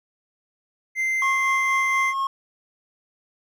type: tone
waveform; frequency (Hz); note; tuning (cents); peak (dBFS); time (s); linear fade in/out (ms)
triangle; 2081; C7; -10; -19; 0.95-2.14; 50
type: tone with tremolo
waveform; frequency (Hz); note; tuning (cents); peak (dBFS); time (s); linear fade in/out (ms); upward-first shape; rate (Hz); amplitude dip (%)
triangle; 1083; C#6; -41; -19; 1.22-2.27; 2; sine; 4.2; 40
effects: none